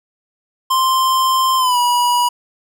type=tone with pitch glide; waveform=square; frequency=1046.5 to 970.8 Hz; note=C6 to B5; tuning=0 to -30 cents; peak=-13 dBFS; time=0.7-2.29 s; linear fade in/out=10 ms; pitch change=-130 cents; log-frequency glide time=1.57-1.78 s; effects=none